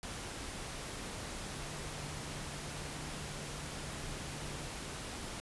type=tone in noise; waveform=sine; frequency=146.83 Hz; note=D3; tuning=in tune; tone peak=-48 dBFS; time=1.52-4.66 s; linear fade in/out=0 ms; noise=pink; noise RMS=-43 dBFS; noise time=0.03-5.4 s; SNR=-8 dB; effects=resampled to 24000 Hz